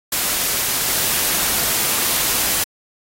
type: noise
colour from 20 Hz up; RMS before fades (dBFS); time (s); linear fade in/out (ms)
white; -19; 0.12-2.64; 5
effects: AAC 48 kbps